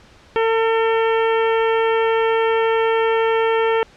harmonic tone, 450.9 Hz, A4, 42 cents sharp, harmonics 1 / 2 / 3 / 4 / 5 / 6 / 7, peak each -16 / -22 / -26 / -28 / -30 / -32 / -33 dBFS, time 0.36-3.83 s, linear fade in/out 0 ms, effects pink hiss -48 dBFS RMS until 3.96 s + low-pass 5000 Hz 12 dB/octave

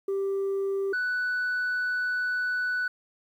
sine tone pair in turn, 392 / 1486.8 Hz, G4 / F#6, 0 / +8 cents, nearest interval octave + major seventh, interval 2308 cents, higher second, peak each -23 dBFS, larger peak neither, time 0.08-0.93 / 0.93-2.88 s, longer second, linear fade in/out 5 ms, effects tanh soft clip ceiling -24 dBFS + 10-bit

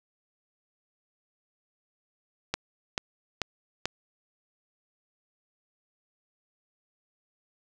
click train, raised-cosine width 0.2 ms, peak -10 dBFS, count 4, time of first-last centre 2.54-3.856 s, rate 2.28 Hz, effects none

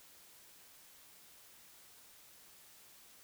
silence, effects white hiss -60 dBFS RMS until 3.23 s

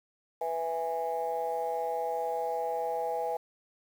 sine chord, E major, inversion second, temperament just, 494.4 / 659.3 / 824.1 Hz, B4 / E5 / G#5, +2 / 0 / -14 cents, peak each -33 / -34 / -32 dBFS, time 0.41-3.37 s, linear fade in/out 5 ms, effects tanh soft clip ceiling -22 dBFS + 9-bit

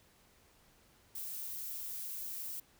violet noise, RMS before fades -42 dBFS, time 1.15-2.6 s, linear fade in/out 5 ms, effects pink hiss -66 dBFS RMS until 2.79 s

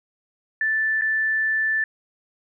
sine tone with dropouts, 1760 Hz, A6, in tune, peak -19 dBFS, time 0.61-1.84 s, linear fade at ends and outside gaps 2 ms, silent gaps 1.012-1.019 s, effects none

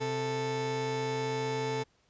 30% pulse tone pair together, 130.81 / 440.6 Hz, C3 / A4, 0 / +2 cents, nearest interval octave + major sixth, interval 2102 cents, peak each -33 / -29 dBFS, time 0-1.84 s, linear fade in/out 20 ms, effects pink hiss -69 dBFS RMS until 2.09 s + resampled to 16000 Hz

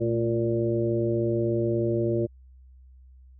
harmonic tone with a mistuned harmonic, 116.4 Hz, A#2, 2 cents flat, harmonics 1 / 2 / 3 / 4 / 5, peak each -28 / -32 / -25 / -33 / -31 dBFS, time 0-2.27 s, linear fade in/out 20 ms, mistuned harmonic 2, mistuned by -74 cents, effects added 64 Hz sine -48 dBFS peak until 3.39 s

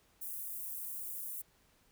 white high-pass noise, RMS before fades -42 dBFS, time 0.21-1.42 s, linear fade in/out 10 ms, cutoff 10000 Hz, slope 24 dB/octave, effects pink hiss -69 dBFS RMS until 1.91 s

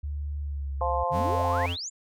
sine tone with pitch glide, 72.7 to 68.74 Hz, D2 to C#2, -17 to -14 cents, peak -29 dBFS, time 0.03-1.04 s, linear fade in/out 10 ms, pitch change -97 cents, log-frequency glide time 0.41-0.75 s
harmonic tone, 174.61 Hz, F3, in tune, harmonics 3 / 4 / 5 / 6, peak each -30 / -30 / -30 / -30 dBFS, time 0.81-1.66 s, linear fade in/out 2 ms
sine exponential sweep, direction up, 130.81 to 7520 Hz, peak -32 dBFS, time 1.1-1.9 s, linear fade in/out 20 ms
square tone, 87.31 Hz, F2, in tune, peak -29 dBFS, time 1.11-1.77 s, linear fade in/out 50 ms
effects none

